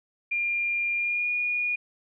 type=tone with pitch glide; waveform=sine; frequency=2400 to 2442 Hz; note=D7 to D#7; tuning=+37 to -33 cents; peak=-24 dBFS; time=0.31-1.76 s; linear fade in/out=10 ms; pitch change=+30 cents; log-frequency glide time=0.97-1.3 s; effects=none